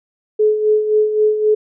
sine tone with tremolo, 427.3 Hz, G#4, 49 cents sharp, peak -9 dBFS, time 0.39-1.55 s, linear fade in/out 10 ms, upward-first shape sine, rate 3.8 Hz, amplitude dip 60%, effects none

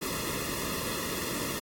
pink noise with comb filter, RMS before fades -33 dBFS, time 0.01-1.6 s, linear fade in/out 20 ms, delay 1.3 ms, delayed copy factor -0.9, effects AAC 64 kbps

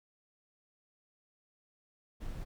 brown noise, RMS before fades -40 dBFS, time 2.2-2.45 s, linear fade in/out 20 ms, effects none

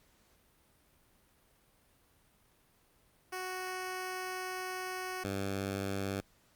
10% pulse tone pair in turn, 370 / 98 Hz, F#4 / G2, 0 / 0 cents, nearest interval octave + major seventh, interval 2300 cents, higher first, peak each -29 / -26 dBFS, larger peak second, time 3.32-5.24 / 5.24-6.21 s, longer first, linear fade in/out 10 ms, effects pink hiss -68 dBFS RMS until 6.55 s + Opus 48 kbps

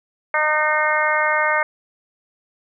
harmonic tone, 305.6 Hz, D#4, 31 cents flat, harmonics 2 / 3 / 4 / 5 / 6 / 7, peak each -23 / -23 / -23 / -23 / -23 / -23 dBFS, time 0.34-1.63 s, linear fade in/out 2 ms, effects none

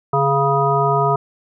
harmonic tone with a mistuned harmonic, 138.59 Hz, C#3, in tune, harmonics 1 / 3 / 5 / 7 / 9, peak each -20 / -20 / -20 / -20 / -20 dBFS, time 0.13-1.16 s, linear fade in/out 5 ms, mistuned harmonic 1, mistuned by +32 cents, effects none

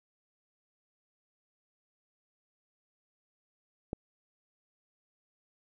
click, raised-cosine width 2 ms, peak -20 dBFS, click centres 3.931 s, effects none

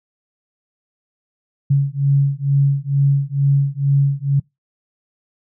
sine beating tone pair, 138.59 / 140.79 Hz, C#3 / C#3, 0 / +27 cents, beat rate 2.2 Hz, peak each -16 dBFS, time 1.7-4.4 s, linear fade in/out 10 ms, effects noise-tail reverb RT60 0.2 s tail -26 dB re dry

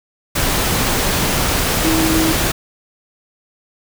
sine tone in noise, 320.8 Hz, E4, 47 cents flat, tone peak -15 dBFS, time 1.84-2.33 s, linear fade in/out 10 ms, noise pink, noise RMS -17 dBFS, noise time 0.35-2.52 s, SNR -1 dB, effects none

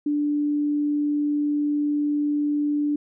sine tone, 293.7 Hz, D4, in tune, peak -20 dBFS, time 0.06-2.96 s, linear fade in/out 5 ms, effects none

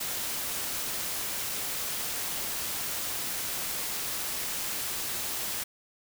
white noise, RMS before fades -33 dBFS, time 0-5.64 s, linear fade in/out 10 ms, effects none

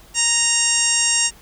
harmonic tone with a mistuned harmonic, 932.3 Hz, A#5, in tune, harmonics 1 / 2 / 3 / 4 / 5 / 6 / 7 / 8 / 9, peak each -33 / -28 / -23 / -31 / -33 / -21 / -25 / -21 / -22 dBFS, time 0.14-1.31 s, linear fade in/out 50 ms, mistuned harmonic 9, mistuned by +44 cents, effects added 50 Hz sine -48 dBFS peak until 1.41 s + pink hiss -48 dBFS RMS until 1.41 s

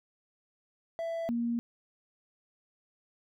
triangle / sine tone pair in turn, 664 / 235.4 Hz, E5 / A#3, +12 / +17 cents, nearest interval octave + tritone, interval 1795 cents, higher first, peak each -30 / -28 dBFS, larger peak second, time 0.99-1.29 / 1.29-1.59 s, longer neither, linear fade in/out 0 ms, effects none

